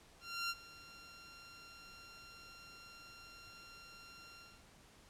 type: tone with ADSR envelope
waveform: 15% pulse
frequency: 1381 Hz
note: F6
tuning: 20 cents flat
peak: -29 dBFS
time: 0.2-4.65 s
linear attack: 300 ms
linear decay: 40 ms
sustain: -19 dB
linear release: 260 ms
effects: pink hiss -63 dBFS RMS until 5.09 s + low-pass 10000 Hz 12 dB/octave